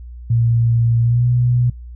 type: tone with pitch glide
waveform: sine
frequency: 116.54 to 122.48 Hz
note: A#2 to B2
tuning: 0 to -14 cents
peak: -12 dBFS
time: 0.3-1.7 s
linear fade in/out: 5 ms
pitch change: +86 cents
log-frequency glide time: 1.01-1.26 s
effects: noise-tail reverb RT60 0.1 s tail -20 dB re dry + added 60 Hz sine -31 dBFS peak until 1.95 s